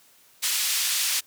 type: band-pass noise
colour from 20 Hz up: pink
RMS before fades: -25 dBFS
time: 0.42-1.21 s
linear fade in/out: 20 ms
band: 3100 to 14000 Hz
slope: 12 dB/octave
effects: white hiss -57 dBFS RMS until 1.26 s + high-pass 80 Hz 12 dB/octave